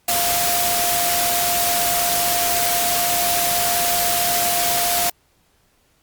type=tone in noise; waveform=sine; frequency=700 Hz; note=F5; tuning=4 cents sharp; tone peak=-22 dBFS; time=0.08-5.1 s; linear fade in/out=5 ms; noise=white; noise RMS=-20 dBFS; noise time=0.08-5.1 s; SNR=-5 dB; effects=pink hiss -61 dBFS RMS until 6.02 s + Opus 48 kbps